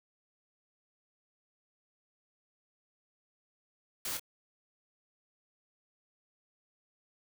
white noise with echo, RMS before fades -37 dBFS, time 4.05-4.17 s, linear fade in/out 2 ms, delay 26 ms, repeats 1, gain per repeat -6 dB, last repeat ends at 4.196 s, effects none

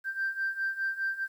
sine beating tone pair, 1568 / 1572.9 Hz, G6 / G6, 0 / +5 cents, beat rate 4.9 Hz, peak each -33 / -30 dBFS, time 0.04-1.28 s, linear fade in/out 50 ms, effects tanh soft clip ceiling -23 dBFS + 10-bit

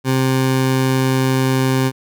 20% pulse tone, 131.4 Hz, C3, 8 cents sharp, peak -9 dBFS, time 0.04-1.92 s, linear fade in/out 50 ms, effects none

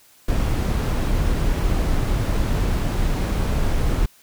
brown noise, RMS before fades -20 dBFS, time 0.28-4.06 s, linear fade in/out 5 ms, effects white hiss -53 dBFS RMS until 4.22 s

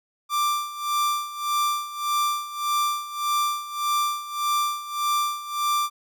45% pulse tone with tremolo, 1180 Hz, D6, 8 cents sharp, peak -20 dBFS, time 0.29-5.9 s, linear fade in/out 50 ms, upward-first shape sine, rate 1.7 Hz, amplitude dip 80%, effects none

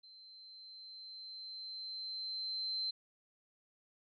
sine tone with level ramp, 4100 Hz, C8, 36 cents flat, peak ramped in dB -55 to -34 dBFS, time 0.03-2.91 s, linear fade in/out 10 ms, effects none

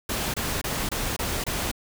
pink noise bursts, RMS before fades -28 dBFS, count 6, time 0.09-1.715 s, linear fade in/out 5 ms, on 250 ms, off 25 ms, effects none

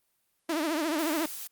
sawtooth tone with vibrato, 314.1 Hz, D#4, 16 cents sharp, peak -23 dBFS, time 0.49-1.26 s, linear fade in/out 5 ms, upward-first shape triangle, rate 14 Hz, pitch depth 160 cents each way
blue noise, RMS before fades -39 dBFS, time 0.99-1.47 s, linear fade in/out 0 ms
effects white hiss -74 dBFS RMS until 1.51 s + Opus 32 kbps

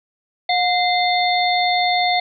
harmonic tone with a mistuned harmonic, 719 Hz, F#5, 50 cents flat, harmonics 1 / 3 / 5 / 6, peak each -17 / -22 / -24 / -25 dBFS, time 0.49-2.2 s, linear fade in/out 5 ms, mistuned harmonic 3, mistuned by -67 cents, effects none

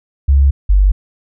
sine tone pair in turn, 69.1 / 48.48 Hz, C#2 / G1, -5 / -18 cents, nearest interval tritone, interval 613 cents, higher first, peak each -6 dBFS, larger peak neither, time 0.28-0.51 / 0.69-0.92 s, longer neither, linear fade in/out 10 ms, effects none

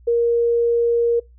sine tone, 470 Hz, A#4, 14 cents sharp, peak -14 dBFS, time 0.07-1.2 s, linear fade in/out 10 ms, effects noise-tail reverb RT60 0.2 s tail -24 dB re dry + added 60 Hz sine -45 dBFS peak until 1.38 s

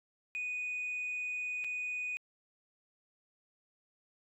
sine tone with dropouts, 2481 Hz, D#7, 6 cents flat, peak -33 dBFS, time 0.35-2.17 s, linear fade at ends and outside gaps 0 ms, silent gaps 1.641-1.645 s, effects tanh soft clip ceiling -32 dBFS

